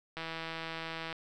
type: click train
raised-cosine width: 0.3 ms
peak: -23 dBFS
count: 157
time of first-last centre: 0.17-1.127 s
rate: 163 Hz
effects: none